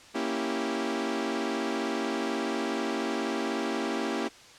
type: chord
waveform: sawtooth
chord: A# diminished seventh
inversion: none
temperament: equal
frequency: 233.1 / 277.2 / 329.6 / 392 Hz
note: A#3 / C#4 / E4 / G4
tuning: 0 / 0 / 0 / 0 cents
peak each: -30 dBFS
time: 0.14-4.29 s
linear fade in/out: 20 ms
effects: white hiss -51 dBFS RMS until 4.58 s + low-pass 6000 Hz 12 dB/octave